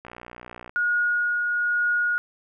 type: click train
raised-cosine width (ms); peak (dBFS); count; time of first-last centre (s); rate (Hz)
0.5; -24; 40; 0.05-0.695; 60.5
type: tone with tremolo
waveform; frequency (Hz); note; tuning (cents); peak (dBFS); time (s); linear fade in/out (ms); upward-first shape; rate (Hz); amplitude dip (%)
sine; 1442; F#6; -45; -19; 0.76-2.18; 0; triangle; 1.1; 30
effects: none